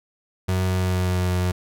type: tone with pitch glide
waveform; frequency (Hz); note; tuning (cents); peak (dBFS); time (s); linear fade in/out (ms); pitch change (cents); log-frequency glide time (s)
35% pulse; 92.8 to 90.42; F#2 to F#2; +6 to -39; -18; 0.48-1.52; 10; -45; 0.65-1.28
effects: none